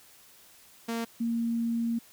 sawtooth / sine tone pair in turn, 230.2 / 231.9 Hz, A#3 / A#3, -22 / -9 cents, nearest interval unison, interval 13 cents, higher second, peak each -26 dBFS, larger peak neither, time 0.88-1.05 / 1.2-1.99 s, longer second, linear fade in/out 10 ms, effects white hiss -56 dBFS RMS until 2.12 s

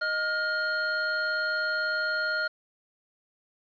square tone pair together, 622.3 / 1419.4 Hz, D#5 / F6, 0 / +28 cents, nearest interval octave + major second, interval 1428 cents, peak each -35 / -27 dBFS, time 0.01-2.48 s, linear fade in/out 10 ms, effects resampled to 11025 Hz + 9-bit

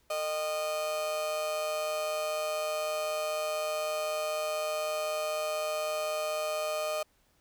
35% pulse tone with amplitude modulation, 615 Hz, D#5, 20 cents flat, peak -26 dBFS, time 0.1-7.03 s, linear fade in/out 5 ms, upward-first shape sine, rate 164 Hz, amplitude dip 55%, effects pink hiss -69 dBFS RMS until 7.4 s

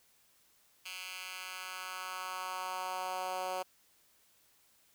10% pulse tone with high-pass filter sweep, 185 Hz, F#3, in tune, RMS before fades -40 dBFS, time 0.85-3.63 s, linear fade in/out 10 ms, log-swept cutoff 2500 to 590 Hz, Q 1.8, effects white hiss -68 dBFS RMS until 4.94 s

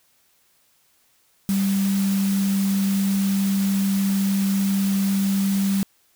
sine tone in noise, 196 Hz, G3, in tune, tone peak -18 dBFS, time 1.49-5.83 s, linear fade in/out 0 ms, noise white, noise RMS -33 dBFS, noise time 1.49-5.83 s, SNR +12 dB, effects white hiss -62 dBFS RMS until 6.15 s

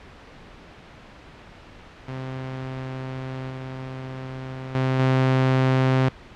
sawtooth tone with level steps, 130.81 Hz, C3, in tune, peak -26 / -28 / -16 / -13 dBFS, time 2.08-6.09 s, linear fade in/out 5 ms, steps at 3.5 / 4.75 / 4.99 s, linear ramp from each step 2 ms, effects pink hiss -45 dBFS RMS until 6.35 s + low-pass 3000 Hz 12 dB/octave

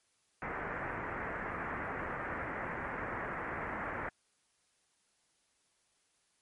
white low-pass noise, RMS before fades -39 dBFS, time 0.42-4.09 s, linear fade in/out 2 ms, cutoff 2000 Hz, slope 48 dB/octave, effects white hiss -74 dBFS RMS until 6.41 s + MP3 48 kbps

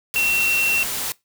sine tone in noise, 2720 Hz, F7, 46 cents flat, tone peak -17 dBFS, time 0.16-0.83 s, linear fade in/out 0 ms, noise white, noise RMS -26 dBFS, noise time 0.14-1.12 s, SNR +6 dB, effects noise-tail reverb RT60 0.2 s tail -22 dB re dry

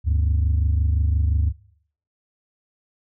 sine tone pair together, 73.42 / 99.18 Hz, D2 / G2, 0 / +21 cents, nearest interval perfect fourth, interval 521 cents, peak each -16 / -21 dBFS, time 0.04-1.53 s, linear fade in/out 50 ms, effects noise-tail reverb RT60 0.6 s tail -23 dB re dry + tanh soft clip ceiling -13 dBFS

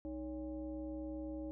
sine tone with frequency modulation, 311.1 Hz, D#4, in tune, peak -40 dBFS, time 0.05-1.51 s, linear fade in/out 0 ms, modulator 250 Hz, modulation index 0.89, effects none

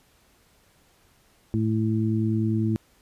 harmonic tone, 110 Hz, A2, in tune, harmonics 1 / 2 / 3, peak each -24 / -25 / -28 dBFS, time 1.54-2.76 s, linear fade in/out 0 ms, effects pink hiss -61 dBFS RMS until 3.01 s + resampled to 32000 Hz

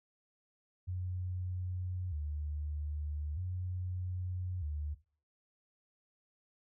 sine tone with vibrato, 82.41 Hz, E2, in tune, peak -35 dBFS, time 0.87-4.95 s, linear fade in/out 20 ms, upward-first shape square, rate 0.4 Hz, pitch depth 170 cents each way, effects noise-tail reverb RT60 0.4 s tail -17 dB re dry

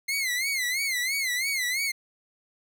sawtooth tone with vibrato, 2093 Hz, C7, in tune, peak -22 dBFS, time 0.08-1.92 s, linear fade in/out 10 ms, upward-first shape sine, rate 3 Hz, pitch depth 130 cents each way, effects none

